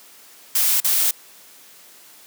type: noise with dropouts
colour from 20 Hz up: blue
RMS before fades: -18 dBFS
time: 0.55-1.11 s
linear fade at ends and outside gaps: 5 ms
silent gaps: 0.803-0.844 s
effects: white hiss -47 dBFS RMS until 2.26 s + high-pass 200 Hz 12 dB/octave